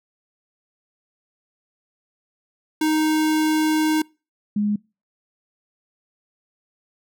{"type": "tone pair in turn", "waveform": ["square", "sine"], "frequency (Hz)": [311.1, 207.6], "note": ["D#4", "G#3"], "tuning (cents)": [0, 0], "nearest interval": "perfect fifth", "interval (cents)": 700, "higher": "first", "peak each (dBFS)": -18, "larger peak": "neither", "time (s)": [[2.81, 4.02], [4.56, 4.76]], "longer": "first", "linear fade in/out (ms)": 5, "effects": ["noise-tail reverb RT60 0.3 s tail -25 dB re dry"]}